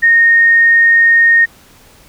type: tone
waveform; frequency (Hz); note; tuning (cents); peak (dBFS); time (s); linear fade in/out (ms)
sine; 1849; A#6; -15; -5; 0.02-1.46; 20
effects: pink hiss -44 dBFS RMS until 2.08 s